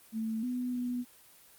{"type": "tone with pitch steps", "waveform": "sine", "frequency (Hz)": [222.2, 248.8, 246.1], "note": ["A3", "B3", "B3"], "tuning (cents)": [17, 13, -6], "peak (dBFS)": -31, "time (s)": [0.12, 1.05], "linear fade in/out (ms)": 50, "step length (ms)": 310, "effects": ["white hiss -58 dBFS RMS until 1.58 s", "Opus 24 kbps"]}